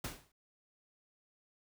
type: noise with exponential decay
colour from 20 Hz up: pink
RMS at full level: -37 dBFS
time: 0.04-0.32 s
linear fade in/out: 5 ms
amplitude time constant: 59 ms
effects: none